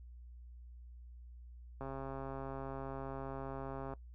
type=click train; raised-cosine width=1 ms; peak=-30 dBFS; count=288; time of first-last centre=1.81-3.936 s; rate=135 Hz; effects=noise-tail reverb RT60 0.1 s tail -20 dB re dry + added 60 Hz sine -50 dBFS peak until 4.14 s